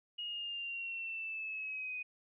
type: linear sweep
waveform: sine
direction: down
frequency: 2881 to 2486 Hz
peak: -38 dBFS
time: 0.18-2.03 s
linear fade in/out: 10 ms
effects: none